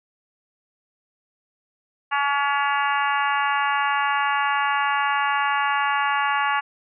harmonic tone with a mistuned harmonic, 283.2 Hz, C#4, 37 cents sharp, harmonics 3 / 4 / 5 / 6 / 7 / 8 / 9 / 10, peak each -24 / -24 / -28 / -27 / -32 / -34 / -39 / -32 dBFS, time 2.11-6.61 s, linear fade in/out 20 ms, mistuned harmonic 10, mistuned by -26 cents, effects none

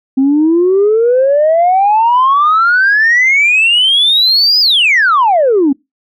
sine exponential two-way sweep, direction up then down, 261.6 to 5080 to 261.6 Hz, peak -5 dBFS, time 0.17-5.73 s, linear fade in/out 10 ms, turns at 4.6 s, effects noise-tail reverb RT60 0.2 s tail -23 dB re dry + tanh soft clip ceiling -3 dBFS

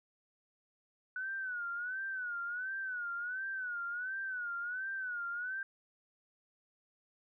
sine tone with vibrato, 1480 Hz, F#6, in tune, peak -36 dBFS, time 1.16-5.63 s, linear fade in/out 2 ms, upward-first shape sine, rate 1.4 Hz, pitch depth 110 cents each way, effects none

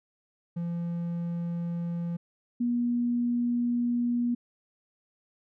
triangle / sine tone pair in turn, 171 / 240.4 Hz, F3 / B3, -36 / -46 cents, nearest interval tritone, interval 590 cents, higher second, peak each -27 / -24 dBFS, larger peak second, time 0.56-2.17 / 2.6-4.35 s, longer second, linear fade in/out 10 ms, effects none

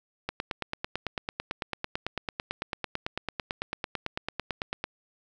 click train, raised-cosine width 0.3 ms, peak -14 dBFS, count 42, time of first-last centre 0.29-4.84 s, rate 9.01 Hz, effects none

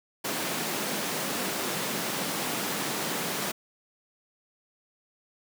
pink high-pass noise, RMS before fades -31 dBFS, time 0.24-3.52 s, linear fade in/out 10 ms, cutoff 170 Hz, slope 24 dB/octave, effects none

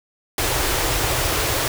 pink band-stop noise, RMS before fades -21 dBFS, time 0.38-1.68 s, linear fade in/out 2 ms, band 140 to 280 Hz, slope 48 dB/octave, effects none

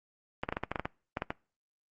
clicks, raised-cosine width 0.5 ms, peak -16 dBFS, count 12, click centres 0.435 / 0.489 / 0.525 / 0.569 / 0.636 / 0.716 / 0.758 / 0.796 / 0.855 / 1.171 / 1.221 / 1.305 s, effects noise-tail reverb RT60 0.4 s tail -26 dB re dry + Opus 24 kbps

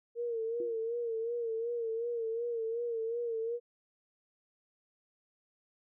sine tone with vibrato, 462.1 Hz, A#4, 15 cents flat, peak -32 dBFS, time 0.15-3.6 s, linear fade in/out 50 ms, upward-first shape sine, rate 2.7 Hz, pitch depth 62 cents each way
sine tone with exponential decay, 350 Hz, F4, 4 cents sharp, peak -35 dBFS, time 0.6-0.88 s, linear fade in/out 2 ms, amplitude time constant 59 ms
effects none

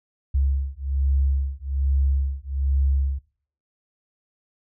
sine beating tone pair, 67.8 / 69 Hz, C#2 / C#2, -38 / -7 cents, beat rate 1.2 Hz, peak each -23 dBFS, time 0.34-3.19 s, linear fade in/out 10 ms, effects noise-tail reverb RT60 0.5 s tail -20 dB re dry

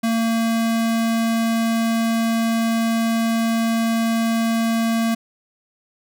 square tone, 227.6 Hz, A#3, 41 cents flat, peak -18 dBFS, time 0.03-5.15 s, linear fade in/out 10 ms, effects none

